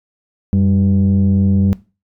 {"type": "tone pair together", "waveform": "sine", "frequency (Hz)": [92.5, 196], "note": ["F#2", "G3"], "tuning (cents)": [0, 0], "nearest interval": "octave + minor second", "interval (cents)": 1300, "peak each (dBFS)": -11, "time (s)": [0.53, 1.73], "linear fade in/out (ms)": 0, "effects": ["noise-tail reverb RT60 0.3 s tail -20 dB re dry", "tanh soft clip ceiling -7 dBFS"]}